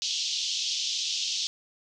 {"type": "band-pass noise", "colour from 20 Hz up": "pink", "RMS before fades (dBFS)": -30, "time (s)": [0.02, 1.47], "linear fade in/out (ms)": 0, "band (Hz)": [3000, 6400], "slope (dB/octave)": 48, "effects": []}